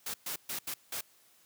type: noise bursts at uneven times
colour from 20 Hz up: white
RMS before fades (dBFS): -37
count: 5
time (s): 0.06-0.14 / 0.26-0.36 / 0.49-0.59 / 0.67-0.74 / 0.92-1.01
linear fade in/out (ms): 5
effects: white hiss -64 dBFS RMS until 1.45 s + high-pass 100 Hz 12 dB/octave